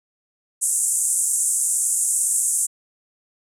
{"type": "band-pass noise", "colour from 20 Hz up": "white", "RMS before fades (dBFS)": -21, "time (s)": [0.61, 2.67], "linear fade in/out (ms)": 20, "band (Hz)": [7400, 9800], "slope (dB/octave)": 48, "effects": []}